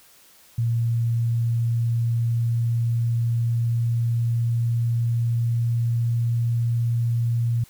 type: tone with pitch glide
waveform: sine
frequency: 116.5 to 117.45 Hz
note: A#2 to A#2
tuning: -1 to +13 cents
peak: -19 dBFS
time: 0.58-7.64 s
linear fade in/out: 5 ms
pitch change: +14 cents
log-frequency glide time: 0.92-6.71 s
effects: white hiss -53 dBFS RMS until 7.69 s